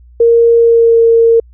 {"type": "tone with pitch glide", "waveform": "sine", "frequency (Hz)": [465.4, 459.3], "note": ["A#4", "A#4"], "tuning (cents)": [-3, -26], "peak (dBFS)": -4, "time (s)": [0.2, 1.4], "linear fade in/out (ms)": 5, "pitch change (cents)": -23, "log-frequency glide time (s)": [0.56, 0.99], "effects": ["added 60 Hz sine -37 dBFS peak until 1.53 s"]}